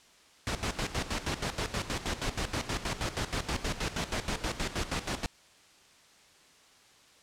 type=noise with tremolo; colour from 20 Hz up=pink; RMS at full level=-31 dBFS; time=0.47-5.26 s; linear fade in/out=0 ms; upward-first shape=square; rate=6.3 Hz; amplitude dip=75%; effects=white hiss -59 dBFS RMS until 7.22 s + low-pass 7000 Hz 12 dB/octave